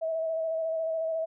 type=tone with vibrato; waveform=sine; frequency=647 Hz; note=E5; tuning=32 cents flat; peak=-27 dBFS; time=0.01-1.26 s; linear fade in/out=20 ms; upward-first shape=square; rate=14 Hz; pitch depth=19 cents each way; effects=none